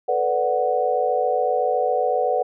sine chord, B minor seventh, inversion third, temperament equal with one note detuned, 440 / 493.9 / 581.6 / 740 Hz, A4 / B4 / D5 / F#5, 0 / 0 / -17 / 0 cents, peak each -27 / -22 / -25 / -22 dBFS, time 0.08-2.43 s, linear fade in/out 10 ms, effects none

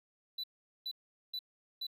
triangle tone bursts, 3978 Hz, B7, 12 cents sharp, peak -35 dBFS, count 4, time 0.38-1.868 s, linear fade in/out 5 ms, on 57 ms, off 420 ms, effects none

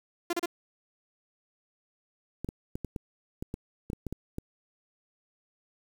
sawtooth tone bursts, 345 Hz, F4, 21 cents flat, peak -23 dBFS, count 3, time 0.3-0.459 s, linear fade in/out 5 ms, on 31 ms, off 33 ms
clicks, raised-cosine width 3 ms, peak -21 dBFS, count 12, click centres 2.446 / 2.489 / 2.755 / 2.847 / 2.962 / 3.425 / 3.541 / 3.901 / 3.932 / 4.067 / 4.126 / 4.384 s
effects 8-bit

